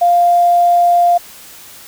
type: tone with tanh clipping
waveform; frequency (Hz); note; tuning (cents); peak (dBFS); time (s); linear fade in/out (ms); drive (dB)
triangle; 698.5; F5; 0; -7; 0.01-1.18; 10; 3
effects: white hiss -37 dBFS RMS until 1.87 s